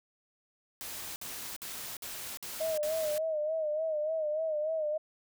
white noise bursts, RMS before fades -41 dBFS, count 6, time 0.81-3.18 s, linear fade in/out 0 ms, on 350 ms, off 54 ms
sine tone with vibrato, 622 Hz, D#5, 1 cent flat, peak -29 dBFS, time 2.6-4.98 s, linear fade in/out 10 ms, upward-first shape sine, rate 3.4 Hz, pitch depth 70 cents each way
effects none

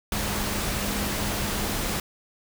sine tone in noise, 203.9 Hz, G#3, 32 cents flat, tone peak -34 dBFS, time 0.12-2 s, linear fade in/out 2 ms, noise pink, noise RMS -28 dBFS, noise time 0.12-2 s, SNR -9 dB, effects none

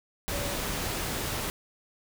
sine tone in noise, 570 Hz, C#5, 48 cents sharp, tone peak -36 dBFS, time 0.32-0.54 s, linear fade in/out 0 ms, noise pink, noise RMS -32 dBFS, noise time 0.28-1.5 s, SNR -7 dB, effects none

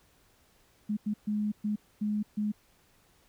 sine tone bursts at uneven times, 210 Hz, G#3, 19 cents sharp, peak -27 dBFS, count 6, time 0.89-0.97 / 1.06-1.14 / 1.27-1.52 / 1.64-1.76 / 2.01-2.23 / 2.37-2.52 s, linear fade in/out 10 ms, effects pink hiss -65 dBFS RMS until 3.28 s

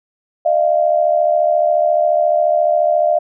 sine tone pair together, 612.7 / 687 Hz, D#5 / F5, -27 / -29 cents, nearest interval major second, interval 198 cents, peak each -14 dBFS, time 0.45-3.19 s, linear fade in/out 10 ms, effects none

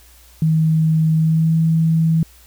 sine tone with pitch glide, 158.8 to 162.04 Hz, D#3 to E3, +36 to -29 cents, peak -12 dBFS, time 0.42-2.23 s, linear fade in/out 2 ms, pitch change +35 cents, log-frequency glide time 1.16-1.55 s, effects added 60 Hz sine -47 dBFS peak until 2.46 s + white hiss -49 dBFS RMS until 2.46 s

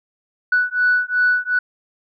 sine beating tone pair, 1480 / 1482.7 Hz, F#6 / F#6, 0 / +3 cents, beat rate 2.7 Hz, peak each -17 dBFS, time 0.52-1.59 s, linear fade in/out 5 ms, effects tanh soft clip ceiling -8 dBFS

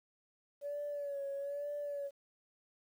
sine tone with vibrato, 569 Hz, C#5, 45 cents sharp, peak -36 dBFS, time 0.61-2.11 s, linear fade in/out 50 ms, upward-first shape sine, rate 1.1 Hz, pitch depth 43 cents each way, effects tanh soft clip ceiling -33 dBFS + 11-bit

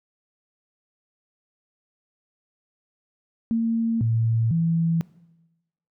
sine tone with pitch steps, 228.1 / 113.8 / 165.6 Hz, A#3 / A#2 / E3, -37 / -41 / +8 cents, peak -19 dBFS, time 3.51-5.01 s, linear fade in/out 0 ms, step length 500 ms, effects noise-tail reverb RT60 1.0 s tail -20 dB re dry

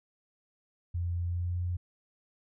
sine tone with pitch glide, 86.8 to 88.57 Hz, F2 to F2, -10 to +25 cents, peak -29 dBFS, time 0.94-1.77 s, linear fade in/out 10 ms, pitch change +35 cents, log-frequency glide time 1.23-1.59 s, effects none

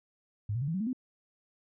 sine tone with pitch steps, 103.83 / 120.66 / 140.21 / 162.93 / 189.33 / 220 / 255.7 Hz, G#2 / B2 / C#3 / E3 / F#3 / A3 / C4, 0 / -40 / +20 / -20 / +40 / 0 / -40 cents, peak -29 dBFS, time 0.49-0.931 s, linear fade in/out 5 ms, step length 63 ms, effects none

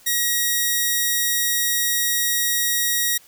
5% pulse tone, 1900 Hz, A#6, 33 cents sharp, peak -8 dBFS, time 0.06-3.18 s, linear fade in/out 10 ms, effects white hiss -51 dBFS RMS until 3.27 s

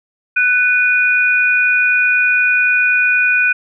sine tone pair together, 1492.9 / 2462 Hz, F#6 / D#7, +15 / -19 cents, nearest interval major sixth, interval 866 cents, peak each -13 dBFS, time 0.36-3.53 s, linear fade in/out 10 ms, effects none

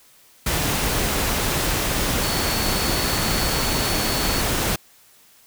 sine tone in noise, 4425 Hz, C#8, 4 cents flat, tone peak -29 dBFS, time 2.23-4.41 s, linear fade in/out 5 ms, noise pink, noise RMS -22 dBFS, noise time 0.46-4.76 s, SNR -10 dB, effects white hiss -53 dBFS RMS until 5.46 s

